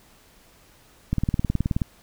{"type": "click train", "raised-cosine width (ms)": 5, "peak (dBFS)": -10, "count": 14, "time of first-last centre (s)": [1.13, 1.818], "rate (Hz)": 18.9, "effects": ["pink hiss -55 dBFS RMS until 2.02 s"]}